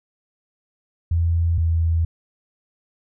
sine tone pair in turn, 84 / 82.51 Hz, E2 / E2, +33 / +2 cents, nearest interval unison, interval 31 cents, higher first, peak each -16 dBFS, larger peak neither, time 1.11-1.58 / 1.58-2.05 s, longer neither, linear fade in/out 5 ms, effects none

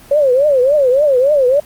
sine tone with vibrato, 547 Hz, C#5, 23 cents flat, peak -8 dBFS, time 0.11-1.6 s, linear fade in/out 5 ms, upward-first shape triangle, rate 3.5 Hz, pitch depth 210 cents each way, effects pink hiss -41 dBFS RMS until 1.65 s + Opus 24 kbps

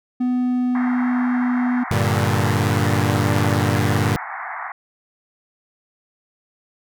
triangle tone with pitch glide, 249.5 to 247.5 Hz, B3 to B3, +18 to +4 cents, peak -15 dBFS, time 0.2-1.84 s, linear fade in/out 10 ms, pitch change -14 cents, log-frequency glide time 0.36-1.55 s
pink band-pass noise, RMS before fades -30 dBFS, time 0.75-4.72 s, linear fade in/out 2 ms, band 700 to 2100 Hz, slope 96 dB/octave
sawtooth chord, G minor, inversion none, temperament equal, 98 / 116.54 / 146.83 Hz, G2 / Bb2 / D3, 0 / 0 / 0 cents, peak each -16 / -17 / -19 dBFS, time 1.91-4.16 s, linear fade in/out 0 ms
effects none

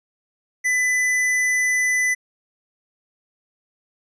square tone, 2000 Hz, B6, 21 cents sharp, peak -18 dBFS, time 0.64-2.15 s, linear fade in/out 20 ms, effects resampled to 22050 Hz

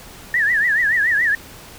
sine tone with vibrato, 1800 Hz, A6, 39 cents sharp, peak -14 dBFS, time 0.34-1.35 s, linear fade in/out 2 ms, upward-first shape triangle, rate 7 Hz, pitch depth 190 cents each way, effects pink hiss -40 dBFS RMS until 1.78 s

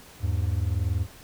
triangle tone pair together, 80.3 / 101.17 Hz, E2 / G#2, -45 / -45 cents, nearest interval major third, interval 400 cents, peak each -24 dBFS, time 0.2-1.07 s, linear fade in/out 50 ms, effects pink hiss -49 dBFS RMS until 1.23 s

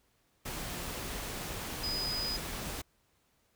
sine tone in noise, 4978 Hz, D#8, in tune, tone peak -33 dBFS, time 1.83-2.37 s, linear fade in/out 10 ms, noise pink, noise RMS -39 dBFS, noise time 0.45-2.82 s, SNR +3 dB, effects pink hiss -72 dBFS RMS until 3.55 s

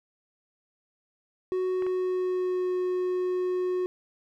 triangle tone with pitch glide, 370 to 364.7 Hz, F#4 to F#4, 0 to -25 cents, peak -23 dBFS, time 1.52-3.86 s, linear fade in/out 0 ms, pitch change -25 cents, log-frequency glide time 1.68-2.74 s
clicks, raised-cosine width 0.5 ms, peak -27 dBFS, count 2, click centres 1.823 / 1.866 s
effects none

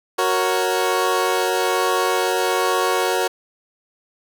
20% pulse chord, F# major, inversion none, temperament equal, 370 / 466.2 / 554.4 Hz, F#4 / A#4 / C#5, 0 / 0 / 0 cents, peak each -16 / -17 / -19 dBFS, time 0.18-3.28 s, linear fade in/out 10 ms, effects none

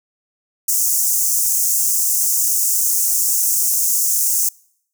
pink high-pass noise, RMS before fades -17 dBFS, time 0.68-4.49 s, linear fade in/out 5 ms, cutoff 6100 Hz, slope 48 dB/octave, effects noise-tail reverb RT60 0.7 s tail -26 dB re dry

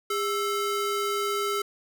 square ring-modulated tone, 864 Hz, A5, 32 cents flat, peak -23 dBFS, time 0.1-1.62 s, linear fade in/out 5 ms, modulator 458 Hz, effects none

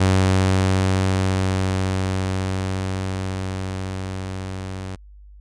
sawtooth tone with level ramp, 94.5 Hz, F#2, 37 cents sharp, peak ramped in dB -10 to -25 dBFS, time 0-4.96 s, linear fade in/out 10 ms, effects added 50 Hz sine -41 dBFS peak until 5.4 s + resampled to 22050 Hz

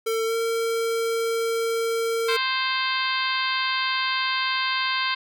square tone with pitch glide, 449.4 to 457 Hz, A4 to A#4, +37 to -34 cents, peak -23 dBFS, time 0.06-2.37 s, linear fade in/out 10 ms, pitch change +29 cents, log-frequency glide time 0.25-0.35 s
harmonic tone, 523.3 Hz, C5, in tune, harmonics 2 / 3 / 4 / 5 / 6 / 7 / 8 / 9, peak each -27 / -29 / -30 / -31 / -32 / -32 / -33 / -34 dBFS, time 2.28-5.15 s, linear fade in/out 10 ms
effects none

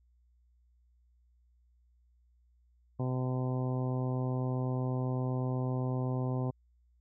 harmonic tone, 127.9 Hz, C3, 39 cents flat, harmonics 1 / 2 / 3 / 4 / 5 / 6 / 7 / 8, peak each -31 / -37 / -41 / -43 / -45 / -47 / -48 / -49 dBFS, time 2.99-6.51 s, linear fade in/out 10 ms, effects added 60 Hz sine -64 dBFS peak until 7 s

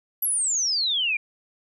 sine exponential sweep, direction down, 11930 to 2333 Hz, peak -21 dBFS, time 0.22-1.17 s, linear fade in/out 5 ms, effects none

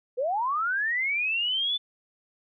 sine linear sweep, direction up, 466.2 to 3520 Hz, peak -24 dBFS, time 0.17-1.78 s, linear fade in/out 20 ms, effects none

